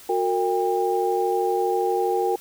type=tone cluster; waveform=sine; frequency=365.1 / 457.6 / 800 Hz; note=F#4 / A#4 / G5; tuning=-23 / -32 / +35 cents; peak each=-24 dBFS; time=0.09-2.36 s; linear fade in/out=5 ms; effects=white hiss -46 dBFS RMS until 2.4 s